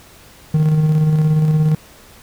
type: tone with tremolo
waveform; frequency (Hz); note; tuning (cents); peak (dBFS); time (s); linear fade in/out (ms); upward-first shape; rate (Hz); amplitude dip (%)
triangle; 154.9; D#3; -7; -8; 0.54-1.75; 5; square; 17; 30
effects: pink hiss -44 dBFS RMS until 2.22 s